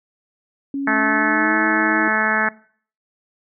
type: tone with pitch glide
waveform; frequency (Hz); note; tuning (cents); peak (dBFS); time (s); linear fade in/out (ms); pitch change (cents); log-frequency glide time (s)
sine; 277.2 to 318.4; C#4 to D#4; 0 to +40; -21; 0.74-2.08; 2; +240; 0.99-1.57
type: harmonic tone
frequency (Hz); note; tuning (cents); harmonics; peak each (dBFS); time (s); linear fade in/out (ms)
217.2; A3; -22; 1 / 2 / 3 / 4 / 5 / 6 / 7 / 8 / 9 / 10; -26 / -32 / -28 / -25 / -30 / -25 / -23 / -20 / -30 / -28; 0.87-2.49; 5
effects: noise-tail reverb RT60 0.5 s tail -20 dB re dry